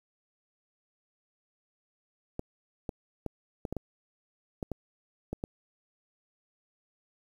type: clicks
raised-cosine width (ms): 2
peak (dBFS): -20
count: 10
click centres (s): 2.394 / 2.892 / 3.263 / 3.652 / 3.726 / 3.767 / 4.628 / 4.717 / 5.33 / 5.439
effects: 9-bit